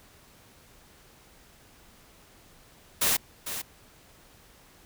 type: noise with echo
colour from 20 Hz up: white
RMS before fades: -24 dBFS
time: 3.01-3.17 s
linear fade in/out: 10 ms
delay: 450 ms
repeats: 1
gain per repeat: -10 dB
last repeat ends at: 3.62 s
effects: pink hiss -56 dBFS RMS until 4.85 s